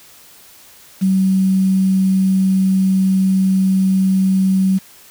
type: tone with quantisation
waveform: sine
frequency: 190 Hz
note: F#3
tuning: 46 cents sharp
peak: -11 dBFS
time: 1.01-4.79 s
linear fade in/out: 20 ms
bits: 6
effects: white hiss -44 dBFS RMS until 5.1 s